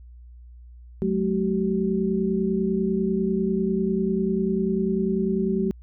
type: tone cluster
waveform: sine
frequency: 185.9 / 216 / 380.5 Hz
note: F#3 / A3 / F#4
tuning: +8 / -32 / +48 cents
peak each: -25 dBFS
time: 1.02-5.71 s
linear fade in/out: 0 ms
effects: added 60 Hz sine -42 dBFS peak until 5.82 s